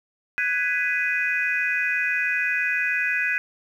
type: chord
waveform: sine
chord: G# minor seventh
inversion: third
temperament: just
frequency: 1495.1 / 1661.2 / 1993.5 / 2492 Hz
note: F#6 / G#6 / B6 / D#7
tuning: +18 / 0 / +16 / +2 cents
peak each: -27 / -26 / -27 / -25 dBFS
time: 0.38-3.38 s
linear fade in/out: 0 ms
effects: tanh soft clip ceiling -10 dBFS + 9-bit